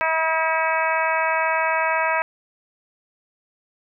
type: harmonic tone with a mistuned harmonic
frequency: 322 Hz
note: E4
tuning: 41 cents flat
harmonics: 2 / 3 / 4 / 5 / 6 / 7 / 8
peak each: -25 / -23 / -27 / -26 / -29 / -28 / -30 dBFS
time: 0.01-2.22 s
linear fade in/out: 0 ms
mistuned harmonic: 4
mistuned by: -15 cents
effects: none